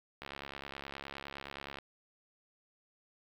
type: click train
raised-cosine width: 0.3 ms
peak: -26 dBFS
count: 110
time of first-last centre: 0.22-1.786 s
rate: 69.6 Hz
effects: low-pass 5000 Hz 12 dB/octave + 9-bit